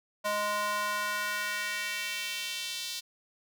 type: tone with high-pass filter sweep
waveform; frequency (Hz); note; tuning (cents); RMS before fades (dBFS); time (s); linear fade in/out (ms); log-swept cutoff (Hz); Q
square; 207.7; G#3; 0; -33; 0.24-3.01; 20; 760 to 4000; 1.9
effects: none